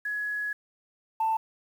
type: tone pair in turn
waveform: sine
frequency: 1682 / 887.9 Hz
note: G#6 / A5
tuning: +22 / +15 cents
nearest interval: major seventh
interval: 1107 cents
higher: first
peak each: -28 / -22 dBFS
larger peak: second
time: 0.05-0.53 / 1.2-1.37 s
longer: first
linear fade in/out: 5 ms
effects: tanh soft clip ceiling -19 dBFS + 9-bit